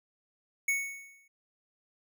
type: tone with exponential decay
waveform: square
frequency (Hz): 2217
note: C#7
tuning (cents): 0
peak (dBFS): -25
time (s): 0.68-1.28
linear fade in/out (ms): 5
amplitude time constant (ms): 130
effects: none